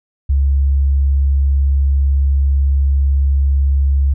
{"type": "tone", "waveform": "sine", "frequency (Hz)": 69, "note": "C#2", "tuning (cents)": -7, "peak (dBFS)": -10, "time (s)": [0.29, 4.14], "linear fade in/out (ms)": 10, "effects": []}